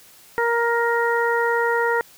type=harmonic tone; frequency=468.5 Hz; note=A#4; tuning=9 cents sharp; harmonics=1 / 2 / 3 / 4; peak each=-21 / -23 / -25 / -25 dBFS; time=0.38-2.01 s; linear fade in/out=0 ms; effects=white hiss -49 dBFS RMS until 2.17 s